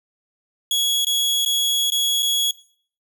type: tone with dropouts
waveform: sawtooth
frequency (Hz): 3344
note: G#7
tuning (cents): +11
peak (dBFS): -15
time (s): 0.71-2.51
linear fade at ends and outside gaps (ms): 2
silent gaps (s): 1.048-1.068 / 1.45-1.46 / 1.902-1.92 / 2.224-2.228
effects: noise-tail reverb RT60 0.5 s tail -19 dB re dry